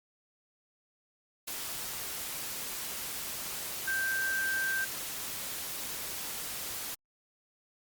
sine tone in noise, 1568 Hz, G6, in tune, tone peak -29 dBFS, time 3.87-4.85 s, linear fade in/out 10 ms, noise white, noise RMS -38 dBFS, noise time 1.47-6.95 s, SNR +6 dB, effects Opus 48 kbps

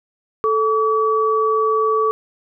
sine tone pair together, 438.2 / 1143.1 Hz, A4 / D6, -7 / -47 cents, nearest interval octave + perfect fourth, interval 1660 cents, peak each -17 dBFS, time 0.44-2.11 s, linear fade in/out 0 ms, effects none

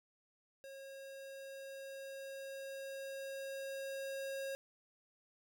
square tone with level ramp, 543 Hz, C#5, 36 cents flat, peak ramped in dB -50 to -40 dBFS, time 0.64-4.55 s, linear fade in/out 0 ms, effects none

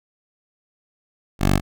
10% pulse tone, 48.33 Hz, G1, 24 cents flat, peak -7 dBFS, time 1.39-1.61 s, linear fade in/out 50 ms, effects none

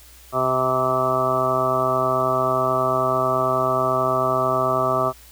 harmonic tone with a mistuned harmonic, 129.2 Hz, C3, 21 cents flat, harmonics 1 / 2 / 3 / 4 / 5 / 6 / 7 / 8 / 9 / 10, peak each -30 / -32 / -27 / -33 / -22 / -33 / -32 / -33 / -22 / -28 dBFS, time 0.32-5.13 s, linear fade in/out 50 ms, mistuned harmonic 6, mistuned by +16 cents, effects added 60 Hz sine -48 dBFS peak until 5.31 s + white hiss -48 dBFS RMS until 5.31 s

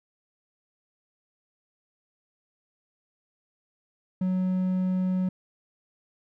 triangle tone, 185 Hz, F#3, in tune, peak -21 dBFS, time 4.21-5.29 s, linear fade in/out 5 ms, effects none

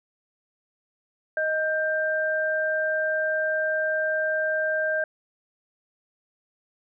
sine tone pair together, 625 / 1575 Hz, D#5 / G6, +8 / +8 cents, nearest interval octave + major third, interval 1600 cents, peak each -25 dBFS, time 1.37-5.04 s, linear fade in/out 2 ms, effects none

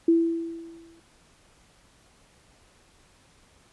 sine tone with exponential decay, 332.4 Hz, E4, 15 cents sharp, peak -14 dBFS, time 0.08-1 s, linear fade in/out 5 ms, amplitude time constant 200 ms, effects pink hiss -59 dBFS RMS until 3.72 s + resampled to 24000 Hz

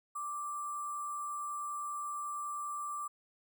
sine tone with sample-and-hold, 1174.7 Hz, D6, in tune, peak -36 dBFS, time 0.15-3.08 s, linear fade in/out 10 ms, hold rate 8820 Hz, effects none

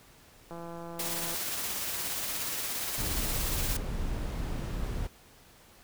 click train, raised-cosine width 1 ms, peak -29 dBFS, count 142, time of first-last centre 0.51-1.344 s, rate 169 Hz
white noise with tremolo, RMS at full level -33 dBFS, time 0.99-3.77 s, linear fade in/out 5 ms, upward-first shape sine, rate 17 Hz, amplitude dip 25%
brown noise, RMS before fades -33 dBFS, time 2.97-5.08 s, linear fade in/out 20 ms
effects pink hiss -57 dBFS RMS until 5.83 s

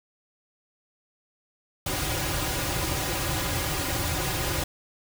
pink noise with comb filter, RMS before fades -28 dBFS, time 1.86-4.64 s, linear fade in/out 5 ms, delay 4.5 ms, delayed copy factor -1, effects none

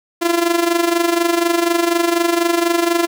sawtooth tone with amplitude modulation, 341.1 Hz, F4, 41 cents flat, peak -7 dBFS, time 0.21-3.07 s, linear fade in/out 20 ms, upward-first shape sine, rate 24.1 Hz, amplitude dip 70%, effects none

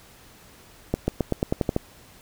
accelerating click train, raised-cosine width 2 ms, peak -8 dBFS, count 9, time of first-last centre 0.94-1.764 s, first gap 140 ms, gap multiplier 0.91, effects pink hiss -51 dBFS RMS until 2.21 s

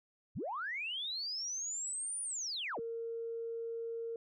sine linear two-way sweep, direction up then down, 51.91 to 9540 to 51.91 Hz, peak -36 dBFS, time 0.35-2.8 s, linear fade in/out 20 ms, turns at 2.22 s
sine tone, 460 Hz, A#4, 23 cents flat, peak -37 dBFS, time 2.78-4.16 s, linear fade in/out 2 ms
effects tanh soft clip ceiling -28 dBFS

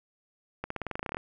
accelerating click train, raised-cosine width 0.5 ms, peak -18 dBFS, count 14, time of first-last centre 0.64-1.169 s, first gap 64 ms, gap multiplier 0.92, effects none

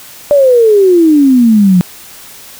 sine exponential sweep, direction down, 591 to 174.61 Hz, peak -3 dBFS, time 0.31-1.81 s, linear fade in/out 0 ms, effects white hiss -33 dBFS RMS until 2.59 s

